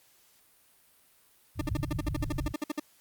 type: low-pass noise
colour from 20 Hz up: white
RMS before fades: -34 dBFS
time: 1.55-2.54 s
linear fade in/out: 50 ms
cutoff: 150 Hz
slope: 48 dB/octave
type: tone bursts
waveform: 40% pulse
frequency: 299.5 Hz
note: D4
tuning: 34 cents sharp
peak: -28 dBFS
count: 16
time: 1.59-2.798 s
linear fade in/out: 5 ms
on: 23 ms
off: 56 ms
effects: white hiss -63 dBFS RMS until 3 s + Opus 48 kbps